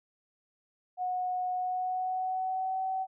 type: tone with pitch glide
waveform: sine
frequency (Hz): 731 to 758.5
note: F#5 to F#5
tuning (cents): -21 to +43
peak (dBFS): -29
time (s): 0.97-3.07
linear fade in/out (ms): 50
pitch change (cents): +64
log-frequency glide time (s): 1.53-2.81
effects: none